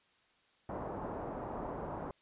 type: low-pass noise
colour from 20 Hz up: white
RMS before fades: -41 dBFS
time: 0.69-2.11 s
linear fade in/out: 2 ms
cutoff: 950 Hz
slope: 24 dB/octave
effects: white hiss -70 dBFS RMS until 2.21 s + resampled to 8000 Hz